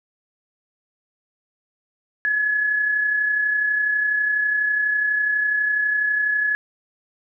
sine tone pair together, 1667.9 / 1700 Hz, G#6 / G#6, +7 / +40 cents, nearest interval unison, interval 33 cents, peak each -30 / -18 dBFS, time 2.25-6.55 s, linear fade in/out 0 ms, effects none

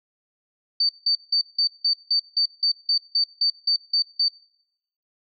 sine tone bursts, 4583 Hz, D8, 43 cents flat, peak -17 dBFS, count 14, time 0.8-4.284 s, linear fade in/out 5 ms, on 91 ms, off 170 ms, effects noise-tail reverb RT60 0.8 s tail -22 dB re dry

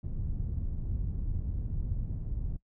pink low-pass noise, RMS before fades -33 dBFS, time 0.03-2.57 s, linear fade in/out 10 ms, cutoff 110 Hz, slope 12 dB/octave, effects noise-tail reverb RT60 0.1 s tail -20 dB re dry

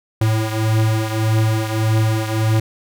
square beating tone pair, 109.6 / 111.3 Hz, A2 / A2, -6 / +20 cents, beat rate 1.7 Hz, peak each -17 / -22 dBFS, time 0.21-2.6 s, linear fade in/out 5 ms, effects none

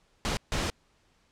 pink noise bursts at uneven times, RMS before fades -29 dBFS, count 2, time 0.25-0.37 / 0.52-0.7 s, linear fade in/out 0 ms, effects pink hiss -67 dBFS RMS until 1.31 s + low-pass 7000 Hz 12 dB/octave

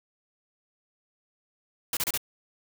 white noise bursts, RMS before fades -28 dBFS, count 4, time 1.93-2.176 s, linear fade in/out 2 ms, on 39 ms, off 30 ms, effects none

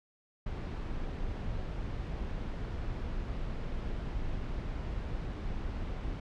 brown noise, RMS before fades -36 dBFS, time 0.46-6.2 s, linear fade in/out 5 ms, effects low-pass 4000 Hz 12 dB/octave

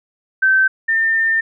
sine tone pair in turn, 1546 / 1804.3 Hz, G6 / A6, -24 / +43 cents, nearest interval minor third, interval 267 cents, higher second, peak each -10 / -13 dBFS, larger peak first, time 0.42-0.68 / 0.88-1.41 s, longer second, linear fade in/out 10 ms, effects none

